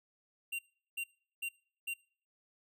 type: tone bursts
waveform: square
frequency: 2766 Hz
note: F7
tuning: 17 cents flat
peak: -36 dBFS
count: 4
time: 0.52-1.94 s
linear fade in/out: 10 ms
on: 70 ms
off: 380 ms
effects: noise-tail reverb RT60 0.5 s tail -24 dB re dry